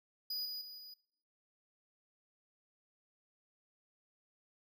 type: tone with level steps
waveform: square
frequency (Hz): 4934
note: D#8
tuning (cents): -15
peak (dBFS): -37 / -41 / -48 / -50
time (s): 0.3-0.94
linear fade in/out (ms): 5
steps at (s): 0.45 / 0.61 / 0.78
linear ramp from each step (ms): 5
effects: noise-tail reverb RT60 0.8 s tail -22 dB re dry